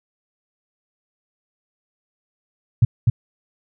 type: tone with echo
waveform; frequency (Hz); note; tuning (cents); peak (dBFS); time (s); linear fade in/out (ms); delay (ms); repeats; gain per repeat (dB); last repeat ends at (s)
sine; 116.54; A#2; 0; -8; 2.82-2.85; 5; 250; 1; -2; 3.1
effects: none